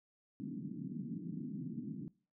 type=band-pass noise; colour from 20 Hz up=white; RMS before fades=-43 dBFS; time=0.4-2.08 s; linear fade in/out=0 ms; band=140 to 280 Hz; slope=48 dB/octave; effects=noise-tail reverb RT60 0.4 s tail -22 dB re dry